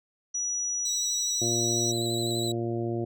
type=tone; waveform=sine; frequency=5850 Hz; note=F#8; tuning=21 cents flat; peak=-27 dBFS; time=0.34-1.92 s; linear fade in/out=10 ms
type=tone with vibrato; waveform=30% pulse; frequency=3951 Hz; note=B7; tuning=in tune; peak=-28 dBFS; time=0.85-2.52 s; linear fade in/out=5 ms; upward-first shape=square; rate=12 Hz; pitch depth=30 cents each way
type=harmonic tone; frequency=116.54 Hz; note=A#2; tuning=in tune; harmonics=1 / 2 / 3 / 4 / 5 / 6; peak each=-32 / -35 / -30 / -41 / -40 / -40 dBFS; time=1.41-3.05 s; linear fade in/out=10 ms
effects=none